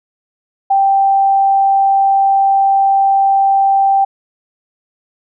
sine tone, 784 Hz, G5, in tune, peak -8 dBFS, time 0.7-4.05 s, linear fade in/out 10 ms, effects none

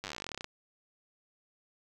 slowing click train, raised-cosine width 0.2 ms, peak -21 dBFS, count 22, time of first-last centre 0.04-0.444 s, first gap 9 ms, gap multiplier 1.07, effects none

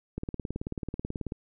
click train, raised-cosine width 3 ms, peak -20 dBFS, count 22, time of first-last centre 0.18-1.321 s, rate 18.4 Hz, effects none

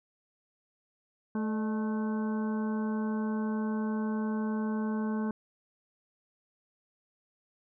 harmonic tone with a mistuned harmonic, 217.1 Hz, A3, 23 cents flat, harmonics 1 / 2 / 3 / 4 / 5 / 6 / 7, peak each -29 / -39 / -47 / -44 / -45 / -56 / -47 dBFS, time 1.35-5.31 s, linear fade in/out 2 ms, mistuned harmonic 3, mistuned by -99 cents, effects none

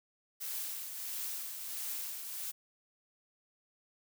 blue noise with tremolo, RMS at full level -38 dBFS, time 0.4-2.52 s, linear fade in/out 20 ms, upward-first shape triangle, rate 1.5 Hz, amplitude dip 50%, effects none

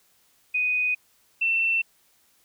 sine tone pair in turn, 2491 / 2688 Hz, D#7 / E7, +1 / +33 cents, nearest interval minor second, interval 132 cents, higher second, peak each -21 / -20 dBFS, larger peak second, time 0.54-0.95 / 1.41-1.82 s, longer neither, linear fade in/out 10 ms, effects white hiss -63 dBFS RMS until 2.44 s

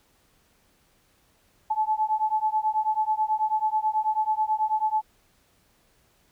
sine beating tone pair, 860 / 869.2 Hz, A5 / A5, -40 / -21 cents, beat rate 9.2 Hz, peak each -25 dBFS, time 1.7-5.02 s, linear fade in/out 10 ms, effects pink hiss -64 dBFS RMS until 6.31 s

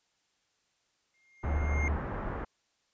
triangle tone with exponential growth, 2122 Hz, C7, 24 cents sharp, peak -29 dBFS, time 1.14-1.88 s, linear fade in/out 1 ms, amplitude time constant 160 ms
pink low-pass noise, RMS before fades -36 dBFS, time 1.43-2.45 s, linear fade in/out 10 ms, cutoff 1600 Hz, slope 24 dB/octave
sine tone, 73.42 Hz, D2, in tune, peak -28 dBFS, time 1.45-1.97 s, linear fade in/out 10 ms
effects white hiss -74 dBFS RMS until 2.93 s + resampled to 16000 Hz

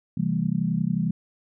sine chord, C dominant seventh, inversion none, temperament equal with one note detuned, 130.81 / 164.81 / 196 / 227.1 Hz, C3 / E3 / G3 / Bb3, 0 / 0 / 0 / -45 cents, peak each -31 / -25 / -26 / -30 dBFS, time 0.17-1.11 s, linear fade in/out 5 ms, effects none

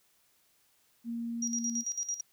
sine tone, 233.3 Hz, A#3, 2 cents sharp, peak -33 dBFS, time 1.04-1.84 s, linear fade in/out 50 ms
sine tone with tremolo, 5730 Hz, F8, 44 cents sharp, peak -30 dBFS, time 1.42-2.21 s, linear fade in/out 5 ms, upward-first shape square, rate 9 Hz, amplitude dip 75%
effects white hiss -69 dBFS RMS until 2.32 s

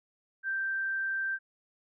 sine tone, 1568 Hz, G6, in tune, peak -29 dBFS, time 0.43-1.39 s, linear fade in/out 50 ms, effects none

